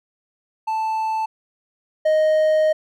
triangle tone pair in turn, 880 / 622.3 Hz, A5 / D#5, 0 / 0 cents, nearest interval tritone, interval 600 cents, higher first, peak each -18 / -12 dBFS, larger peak second, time 0.67-1.26 / 2.05-2.73 s, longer second, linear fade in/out 10 ms, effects none

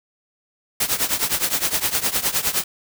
white noise with tremolo, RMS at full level -18 dBFS, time 0.8-2.64 s, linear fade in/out 5 ms, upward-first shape triangle, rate 9.7 Hz, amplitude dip 90%, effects none

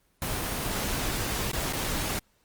pink noise with dropouts, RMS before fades -30 dBFS, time 0.22-2.19 s, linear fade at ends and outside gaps 1 ms, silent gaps 1.516-1.532 / 1.726-1.733 s, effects pink hiss -68 dBFS RMS until 2.44 s + Opus 24 kbps

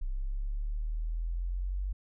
sine exponential sweep, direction up, 32 to 48.45 Hz, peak -30 dBFS, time 0.01-1.93 s, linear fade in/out 10 ms, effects none

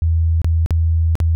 sine tone with dropouts, 81.8 Hz, E2, 13 cents flat, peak -12 dBFS, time 0.02-1.35 s, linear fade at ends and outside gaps 0 ms, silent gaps 0.417-0.445 / 0.661-0.707 / 1.154-1.202 s, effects none

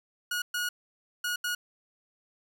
sawtooth tone bursts at uneven times, 1449 Hz, F#6, 37 cents flat, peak -25 dBFS, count 4, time 0.31-0.42 / 0.54-0.69 / 1.24-1.36 / 1.44-1.55 s, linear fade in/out 5 ms, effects none

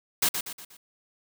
white noise with echo, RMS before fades -23 dBFS, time 0.22-0.29 s, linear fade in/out 5 ms, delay 120 ms, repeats 4, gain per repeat -7 dB, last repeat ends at 0.77 s, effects none

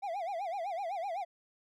triangle tone with vibrato, 732 Hz, F#5, 19 cents flat, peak -32 dBFS, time 0.02-1.25 s, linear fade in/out 20 ms, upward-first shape sine, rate 7.9 Hz, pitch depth 200 cents each way, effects none

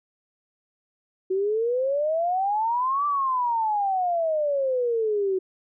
sine exponential two-way sweep, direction up then down, 370 to 1176 to 370 Hz, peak -21 dBFS, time 1.3-5.39 s, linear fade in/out 10 ms, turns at 3.06 s, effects none

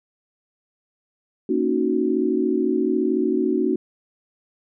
sine chord, D# minor seventh, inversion second, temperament equal, 233.1 / 277.2 / 311.1 / 370 Hz, A#3 / C#4 / D#4 / F#4, 0 / 0 / 0 / 0 cents, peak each -25 / -24 / -24 / -22 dBFS, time 1.49-3.76 s, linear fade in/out 5 ms, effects none

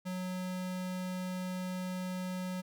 square tone, 183.6 Hz, F#3, 13 cents flat, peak -36 dBFS, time 0.05-2.62 s, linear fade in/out 20 ms, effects none

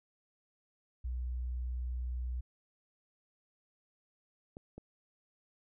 sine tone, 61.74 Hz, B1, in tune, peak -34 dBFS, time 1.04-2.41 s, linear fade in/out 10 ms
clicks, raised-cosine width 2 ms, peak -33 dBFS, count 2, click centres 4.569 / 4.78 s
effects none

